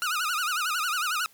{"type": "tone with vibrato", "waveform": "sawtooth", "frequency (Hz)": 1342, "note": "E6", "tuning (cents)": 31, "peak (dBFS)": -22, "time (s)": [0.02, 1.26], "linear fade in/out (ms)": 0, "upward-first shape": "sine", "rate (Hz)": 11, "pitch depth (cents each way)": 180, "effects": ["white hiss -58 dBFS RMS until 1.33 s"]}